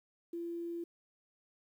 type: tone with quantisation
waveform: sine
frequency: 340.4 Hz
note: F4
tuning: 44 cents flat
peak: -37 dBFS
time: 0.33-0.84 s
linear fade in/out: 5 ms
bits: 11
effects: none